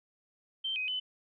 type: tone with pitch steps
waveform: sine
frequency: 3123 / 2515 / 3021 Hz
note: G7 / D#7 / F#7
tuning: -7 / +18 / +35 cents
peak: -31 dBFS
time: 0.64-1 s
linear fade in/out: 10 ms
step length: 120 ms
effects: none